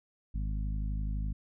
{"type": "harmonic tone", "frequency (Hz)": 51.91, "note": "G#1", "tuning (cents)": 0, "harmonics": [1, 2, 3, 4, 5], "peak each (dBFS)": [-31, -41, -42, -45, -50], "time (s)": [0.34, 1.33], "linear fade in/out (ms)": 10, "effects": []}